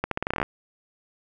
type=accelerating click train; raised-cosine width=0.5 ms; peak=-10 dBFS; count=12; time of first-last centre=0.04-0.429 s; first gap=73 ms; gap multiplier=0.84; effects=none